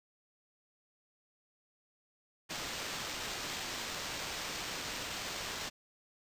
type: noise with sample-and-hold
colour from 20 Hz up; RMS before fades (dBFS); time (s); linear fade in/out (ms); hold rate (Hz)
white; -40; 2.49-5.7; 20; 11025
effects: resampled to 32000 Hz